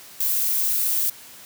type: noise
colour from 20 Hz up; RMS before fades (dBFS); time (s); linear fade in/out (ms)
violet; -22; 0.2-1.1; 5
effects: white hiss -44 dBFS RMS until 1.45 s + high-pass 60 Hz 12 dB/octave